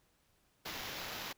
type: noise with sample-and-hold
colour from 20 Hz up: blue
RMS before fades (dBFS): -43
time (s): 0.65-1.33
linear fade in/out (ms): 10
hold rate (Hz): 8820
effects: pink hiss -73 dBFS RMS until 1.37 s